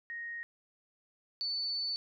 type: tone pair in turn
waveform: sine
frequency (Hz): 1868 / 4492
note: A#6 / C#8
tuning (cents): +3 / +22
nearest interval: octave + minor third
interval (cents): 1519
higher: second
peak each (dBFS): -38 / -32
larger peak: second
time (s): 0.1-0.43 / 1.41-1.96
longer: second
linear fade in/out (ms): 0
effects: none